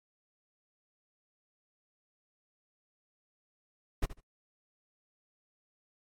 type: noise with echo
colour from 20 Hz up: brown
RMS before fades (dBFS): -27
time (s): 4.02-4.06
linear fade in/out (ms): 10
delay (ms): 74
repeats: 2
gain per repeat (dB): -14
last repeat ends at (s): 4.208
effects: noise-tail reverb RT60 0.1 s tail -26 dB re dry + MP3 64 kbps